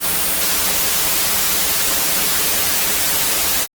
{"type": "noise with comb filter", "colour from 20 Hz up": "white", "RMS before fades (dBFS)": -17, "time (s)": [0, 3.67], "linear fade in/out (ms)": 50, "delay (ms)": 8.2, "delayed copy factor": -0.8, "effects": ["Opus 32 kbps"]}